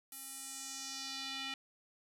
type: tone with band-pass filter sweep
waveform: square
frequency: 269.3 Hz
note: C#4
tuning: 50 cents flat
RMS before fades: -44 dBFS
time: 0.12-1.54 s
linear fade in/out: 2 ms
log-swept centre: 12000 to 3000 Hz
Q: 2.1
effects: none